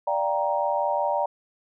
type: chord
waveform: sine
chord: G minor seventh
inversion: second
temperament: equal with one note detuned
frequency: 587.3 / 698.5 / 784 / 936.1 Hz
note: D5 / F5 / G5 / Bb5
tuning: 0 / 0 / 0 / +7 cents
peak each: -26 / -31 / -28 / -26 dBFS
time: 0.07-1.26 s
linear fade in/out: 5 ms
effects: none